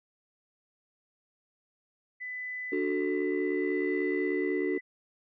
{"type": "tone with tremolo", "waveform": "sine", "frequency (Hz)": 2000, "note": "B6", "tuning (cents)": 21, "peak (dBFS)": -34, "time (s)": [2.2, 4.81], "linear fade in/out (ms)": 20, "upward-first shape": "sine", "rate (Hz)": 0.68, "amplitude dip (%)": 35}
{"type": "chord", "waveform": "sine", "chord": "D major", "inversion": "none", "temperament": "equal", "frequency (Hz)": [293.7, 370, 440], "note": ["D4", "F#4", "A4"], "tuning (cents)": [0, 0, 0], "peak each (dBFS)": [-31, -29, -33], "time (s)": [2.72, 4.78], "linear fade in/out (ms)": 5}
{"effects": ["tanh soft clip ceiling -19 dBFS"]}